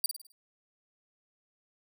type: tone with echo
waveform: 10% pulse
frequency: 4699 Hz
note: D8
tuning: in tune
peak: -18 dBFS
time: 0.04-0.06 s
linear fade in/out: 2 ms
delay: 52 ms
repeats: 5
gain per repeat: -7 dB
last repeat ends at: 0.32 s
effects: none